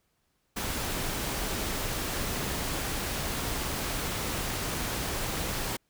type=noise; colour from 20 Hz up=pink; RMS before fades=-32 dBFS; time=0.56-5.77 s; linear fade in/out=10 ms; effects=pink hiss -74 dBFS RMS until 5.89 s